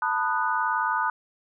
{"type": "chord", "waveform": "sine", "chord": "B dominant seventh", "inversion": "third", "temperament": "just", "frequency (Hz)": [889, 987.8, 1234.7, 1481.6], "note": ["A5", "B5", "D#6", "F#6"], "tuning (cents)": [18, 0, -14, 2], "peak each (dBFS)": -28, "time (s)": [0.02, 1.1], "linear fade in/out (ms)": 2, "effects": []}